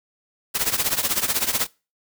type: noise with tremolo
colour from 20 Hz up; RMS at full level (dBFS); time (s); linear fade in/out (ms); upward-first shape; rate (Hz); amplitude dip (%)
white; -19; 0.54-1.67; 20; triangle; 16; 90
effects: noise-tail reverb RT60 0.3 s tail -23 dB re dry